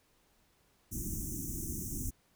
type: band-stop noise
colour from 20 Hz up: pink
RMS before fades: -38 dBFS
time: 0.91-2.11 s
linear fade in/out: 20 ms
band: 360 to 5800 Hz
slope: 96 dB/octave
effects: pink hiss -70 dBFS RMS until 2.35 s